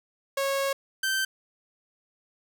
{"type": "tone pair in turn", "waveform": "sawtooth", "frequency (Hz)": [549, 1552.8], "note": ["C#5", "G6"], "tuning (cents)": [-17, -17], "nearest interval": "octave + tritone", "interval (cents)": 1800, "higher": "second", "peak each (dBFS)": -21, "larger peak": "neither", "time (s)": [[0.37, 0.73], [1.03, 1.25]], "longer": "first", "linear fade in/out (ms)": 5, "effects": []}